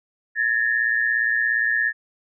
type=tone pair together; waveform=sine; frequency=1700 / 1817.2 Hz; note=G#6 / A#6; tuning=+40 / -45 cents; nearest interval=minor second; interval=115 cents; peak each=-21 dBFS; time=0.35-1.93 s; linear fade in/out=50 ms; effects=none